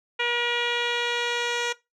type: tone with low-pass filter sweep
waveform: 10% pulse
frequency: 478.4 Hz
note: A#4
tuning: 45 cents sharp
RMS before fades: -26 dBFS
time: 0.19-1.73 s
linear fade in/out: 10 ms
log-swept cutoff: 2900 to 5400 Hz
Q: 2.2
effects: noise-tail reverb RT60 0.2 s tail -19 dB re dry